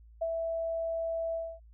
sine tone with ADSR envelope, 659.3 Hz, E5, in tune, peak -27 dBFS, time 0.21-1.6 s, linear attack 12 ms, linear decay 48 ms, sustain -3 dB, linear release 260 ms, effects added 56 Hz sine -52 dBFS peak until 1.73 s

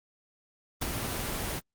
pink noise with ADSR envelope, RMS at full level -27 dBFS, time 0.81-1.61 s, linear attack 16 ms, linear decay 5 ms, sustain -6 dB, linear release 36 ms, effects Opus 24 kbps

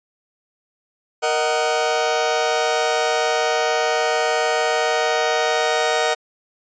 sawtooth chord, D# minor, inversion second, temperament just, 466.7 / 622.3 / 746.7 Hz, A#4 / D#5 / F#5, +2 / 0 / +16 cents, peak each -18 dBFS, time 1.22-6.15 s, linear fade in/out 20 ms, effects resampled to 16000 Hz

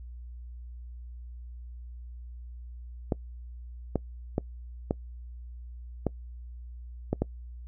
clicks, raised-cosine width 2 ms, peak -12 dBFS, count 7, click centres 3.122 / 3.957 / 4.381 / 4.909 / 6.067 / 7.13 / 7.22 s, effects noise-tail reverb RT60 0.1 s tail -24 dB re dry + added 60 Hz sine -40 dBFS peak until 7.67 s

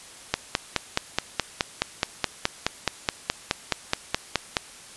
click train, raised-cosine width 0.2 ms, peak -3 dBFS, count 21, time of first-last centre 0.34-4.568 s, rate 4.73 Hz, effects white hiss -45 dBFS RMS until 4.96 s + resampled to 24000 Hz

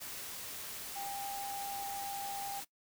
sine tone in noise, 797 Hz, G5, 28 cents sharp, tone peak -39 dBFS, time 0.95-2.61 s, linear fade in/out 20 ms, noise white, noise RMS -44 dBFS, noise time 0-2.65 s, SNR +2 dB, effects noise-tail reverb RT60 0.1 s tail -20 dB re dry

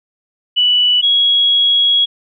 sine tone pair in turn, 2960 / 3322 Hz, F#7 / G#7, 0 / 0 cents, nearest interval major second, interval 200 cents, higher second, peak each -9 dBFS, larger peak neither, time 0.56-1.02 / 1.02-2.06 s, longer second, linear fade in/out 20 ms, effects none

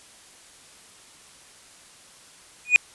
triangle tone with exponential growth, 2467 Hz, D#7, 15 cents flat, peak -5 dBFS, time 2.65-2.76 s, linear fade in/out 0 ms, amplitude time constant 22 ms, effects white hiss -50 dBFS RMS until 2.94 s + resampled to 24000 Hz

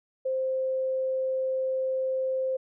sine tone, 523.3 Hz, C5, in tune, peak -25 dBFS, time 0.25-2.57 s, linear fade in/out 10 ms, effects none

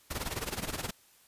pink noise with tremolo, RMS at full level -33 dBFS, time 0.1-0.91 s, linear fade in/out 10 ms, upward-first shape sine, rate 19 Hz, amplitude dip 80%, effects white hiss -62 dBFS RMS until 1.27 s + resampled to 32000 Hz

